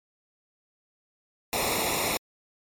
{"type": "noise with comb filter", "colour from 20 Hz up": "pink", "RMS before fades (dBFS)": -27, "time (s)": [1.53, 2.17], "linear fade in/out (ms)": 0, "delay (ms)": 0.64, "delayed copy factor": -0.9, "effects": ["MP3 64 kbps"]}